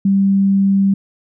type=tone; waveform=sine; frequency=196 Hz; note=G3; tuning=in tune; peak=-10 dBFS; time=0.05-0.94 s; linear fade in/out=5 ms; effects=none